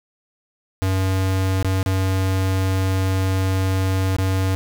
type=tone with dropouts; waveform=square; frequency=94.9 Hz; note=F#2; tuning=44 cents sharp; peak=-18 dBFS; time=0.82-4.55 s; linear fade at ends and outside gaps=0 ms; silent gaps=1.627-1.646 / 1.829-1.861 / 4.165-4.185 s; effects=9-bit